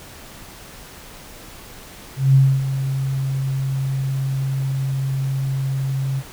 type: tone with ADSR envelope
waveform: sine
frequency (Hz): 134.7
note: C#3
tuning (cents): -49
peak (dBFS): -8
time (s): 2.16-6.23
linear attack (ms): 190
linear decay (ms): 260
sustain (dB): -11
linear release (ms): 49
effects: pink hiss -40 dBFS RMS until 6.32 s